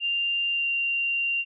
sine tone with pitch glide, 2789 to 2770 Hz, F7 to F7, -3 to -15 cents, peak -23 dBFS, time 0-1.45 s, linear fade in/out 50 ms, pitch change -12 cents, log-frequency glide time 0.5-0.68 s, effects none

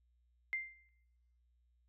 sine tone with exponential decay, 2093 Hz, C7, in tune, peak -32 dBFS, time 0.53-0.89 s, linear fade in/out 0 ms, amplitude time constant 77 ms, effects noise-tail reverb RT60 1.0 s tail -26 dB re dry + added 60 Hz sine -70 dBFS peak until 1.88 s

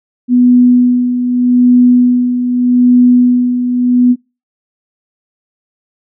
sine tone with tremolo, 246.9 Hz, B3, in tune, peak -3 dBFS, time 0.28-4.16 s, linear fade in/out 50 ms, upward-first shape sine, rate 0.82 Hz, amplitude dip 60%, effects noise-tail reverb RT60 0.3 s tail -24 dB re dry

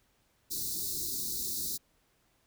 white band-stop noise, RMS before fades -35 dBFS, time 0.5-1.78 s, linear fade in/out 20 ms, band 410 to 3800 Hz, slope 96 dB/octave, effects pink hiss -71 dBFS RMS until 2.46 s

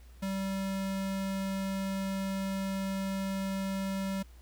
square tone, 193.5 Hz, G3, 22 cents flat, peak -32 dBFS, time 0.22-4.23 s, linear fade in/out 10 ms, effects added 60 Hz sine -50 dBFS peak until 4.41 s + pink hiss -63 dBFS RMS until 4.41 s

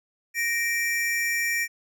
square tone pair together, 1863.2 / 2340 Hz, A#6 / D7, -1 / -7 cents, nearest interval major third, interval 394 cents, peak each -27 dBFS, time 0.34-1.68 s, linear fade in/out 50 ms, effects none

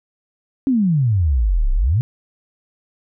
sine exponential two-way sweep, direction down then up, 280 to 30.12 to 132.3 Hz, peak -13 dBFS, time 0.67-2.01 s, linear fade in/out 0 ms, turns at 1.72 s, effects none

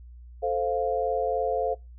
sine chord, F major, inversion first, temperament equal, 440 / 523.3 / 698.5 Hz, A4 / C5 / F5, 0 / 0 / 0 cents, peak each -28 dBFS, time 0.42-1.75 s, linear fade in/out 20 ms, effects noise-tail reverb RT60 0.2 s tail -20 dB re dry + added 60 Hz sine -43 dBFS peak until 1.98 s

